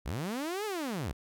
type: linear two-way sweep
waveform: sawtooth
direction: up then down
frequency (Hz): 46.25 to 440 to 46.25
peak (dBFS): -29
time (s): 0.05-1.13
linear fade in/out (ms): 20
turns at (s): 0.65
effects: none